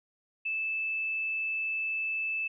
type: tone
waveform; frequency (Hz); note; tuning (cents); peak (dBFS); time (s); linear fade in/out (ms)
sine; 2628; E7; -6; -29; 0.45-2.48; 10
effects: none